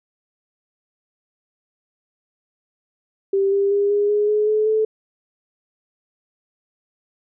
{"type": "tone with pitch steps", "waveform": "sine", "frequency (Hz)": [392, 397.9, 404, 410.1, 416.3, 422.6, 429, 435.5], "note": ["G4", "G4", "G#4", "G#4", "G#4", "G#4", "A4", "A4"], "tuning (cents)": [0, 26, -48, -22, 4, 30, -44, -18], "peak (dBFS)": -15, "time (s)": [3.33, 4.85], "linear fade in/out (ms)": 5, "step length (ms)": 190, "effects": []}